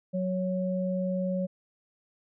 sine tone pair together, 184.83 / 554.4 Hz, F#3 / C#5, -2 / 0 cents, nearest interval octave + perfect fifth, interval 1902 cents, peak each -28 / -31 dBFS, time 0.13-1.47 s, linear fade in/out 20 ms, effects none

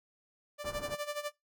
sawtooth tone with tremolo, 589 Hz, D5, 5 cents sharp, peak -29 dBFS, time 0.58-1.32 s, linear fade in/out 50 ms, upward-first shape sine, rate 12 Hz, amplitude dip 80%
pink low-pass noise, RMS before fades -45 dBFS, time 0.64-0.95 s, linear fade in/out 2 ms, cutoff 1400 Hz, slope 24 dB/octave
effects noise-tail reverb RT60 0.2 s tail -24 dB re dry

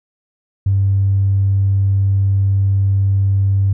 triangle tone with tanh clipping, 98 Hz, G2, in tune, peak -11 dBFS, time 0.66-3.73 s, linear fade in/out 5 ms, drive 4 dB, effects none

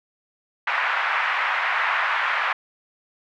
white band-pass noise, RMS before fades -23 dBFS, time 0.67-2.53 s, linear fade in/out 5 ms, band 840 to 2100 Hz, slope 24 dB/octave, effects none

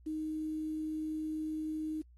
sine tone with quantisation, 311.1 Hz, D#4, in tune, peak -34 dBFS, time 0.06-2.02 s, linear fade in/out 10 ms, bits 10, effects added 60 Hz sine -56 dBFS peak until 2.17 s + AAC 32 kbps

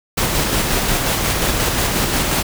pink noise with tremolo, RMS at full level -17 dBFS, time 0.17-2.43 s, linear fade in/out 10 ms, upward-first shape square, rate 5.6 Hz, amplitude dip 25%, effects none

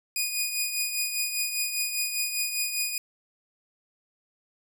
10% pulse tone with tremolo, 2469 Hz, D#7, 14 cents flat, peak -15 dBFS, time 0.16-2.98 s, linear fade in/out 2 ms, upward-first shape triangle, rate 5 Hz, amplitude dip 60%, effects none

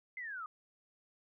sine linear sweep, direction down, 2093 to 1207 Hz, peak -40 dBFS, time 0.17-0.46 s, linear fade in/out 2 ms, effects none

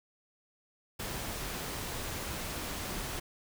pink noise, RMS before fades -38 dBFS, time 0.99-3.2 s, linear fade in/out 10 ms, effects none

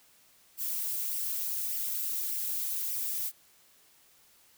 violet noise with flanger, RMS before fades -33 dBFS, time 0.57-3.32 s, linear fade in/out 50 ms, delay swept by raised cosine 0.36 to 4.16 ms, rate 1.7 Hz, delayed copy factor +0.5, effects white hiss -62 dBFS RMS until 4.57 s

